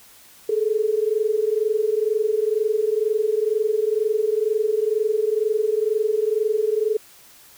sine tone pair together, 420.3 / 442.4 Hz, G#4 / A4, +21 / +9 cents, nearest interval minor second, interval 88 cents, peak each -21 dBFS, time 0.49-6.97 s, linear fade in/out 5 ms, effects white hiss -49 dBFS RMS until 7.57 s

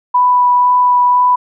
sine tone with vibrato, 988 Hz, B5, in tune, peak -7 dBFS, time 0.14-1.36 s, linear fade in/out 10 ms, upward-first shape sine, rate 2 Hz, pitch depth 8 cents each way, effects none

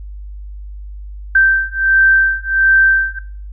sine beating tone pair, 1561 / 1562.4 Hz, G6 / G6, -8 / -6 cents, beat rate 1.4 Hz, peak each -12 dBFS, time 1.35-3.19 s, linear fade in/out 5 ms, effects noise-tail reverb RT60 0.5 s tail -20 dB re dry + added 50 Hz sine -27 dBFS peak until 3.52 s

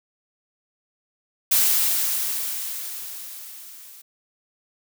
blue noise with level ramp, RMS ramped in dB -17 to -45 dBFS, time 1.51-4.02 s, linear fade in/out 10 ms, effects none

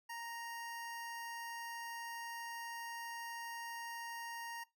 25% pulse tone, 932.3 Hz, A#5, in tune, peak -40 dBFS, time 0.09-4.64 s, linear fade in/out 10 ms, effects noise-tail reverb RT60 0.2 s tail -20 dB re dry

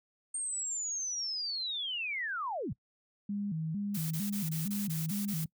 sine linear sweep, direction down, 8720 to 82.41 Hz, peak -33 dBFS, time 0.34-2.73 s, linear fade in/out 5 ms
sine tone with vibrato, 180 Hz, F#3, 47 cents flat, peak -32 dBFS, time 3.29-5.46 s, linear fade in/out 5 ms, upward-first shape square, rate 2.2 Hz, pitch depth 210 cents each way
blue noise bursts, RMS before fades -40 dBFS, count 8, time 3.94-5.447 s, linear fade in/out 10 ms, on 170 ms, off 21 ms
effects noise-tail reverb RT60 0.1 s tail -23 dB re dry

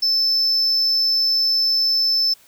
sine tone, 5274 Hz, E8, in tune, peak -13 dBFS, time 0.02-2.34 s, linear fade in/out 10 ms, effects tanh soft clip ceiling -14 dBFS + white hiss -52 dBFS RMS until 2.47 s

